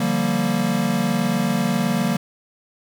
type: chord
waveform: square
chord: G minor seventh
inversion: second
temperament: equal with one note detuned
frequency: 146.83 / 174.61 / 194.53 / 233.1 Hz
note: D3 / F3 / G3 / Bb3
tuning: 0 / 0 / -13 / 0 cents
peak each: -28 / -26 / -24 / -23 dBFS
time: 0-2.17 s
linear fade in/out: 5 ms
effects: none